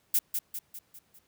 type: noise with echo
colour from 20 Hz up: violet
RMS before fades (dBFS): -24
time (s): 0.14-0.19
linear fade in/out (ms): 5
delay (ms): 200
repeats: 5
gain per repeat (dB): -6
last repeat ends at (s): 1.19
effects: pink hiss -69 dBFS RMS until 1.27 s + high-pass 60 Hz 12 dB/octave